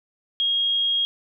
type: tone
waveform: sine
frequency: 3266 Hz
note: G#7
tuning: 30 cents flat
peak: -19 dBFS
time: 0.4-1.05 s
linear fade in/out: 0 ms
effects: none